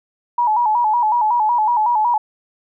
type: tone with vibrato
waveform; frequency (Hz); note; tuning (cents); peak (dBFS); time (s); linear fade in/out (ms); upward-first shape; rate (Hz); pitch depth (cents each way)
sine; 908; A#5; -46; -13; 0.38-2.18; 5; square; 5.4; 98
effects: none